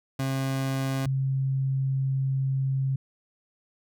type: tone pair in turn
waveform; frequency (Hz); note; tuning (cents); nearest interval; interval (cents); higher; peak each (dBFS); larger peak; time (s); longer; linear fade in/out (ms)
30% pulse / sine; 134.2 / 134.2; C3 / C3; +44 / +44; unison; 0; neither; -23; neither; 0.19-1.06 / 1.06-2.96; second; 5
effects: none